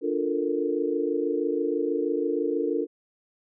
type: chord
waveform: sine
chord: Bb major seventh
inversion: first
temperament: equal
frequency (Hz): 293.7 / 349.2 / 440 / 466.2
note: D4 / F4 / A4 / Bb4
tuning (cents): 0 / 0 / 0 / 0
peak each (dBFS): -29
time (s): 0.01-2.87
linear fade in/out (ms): 50
effects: none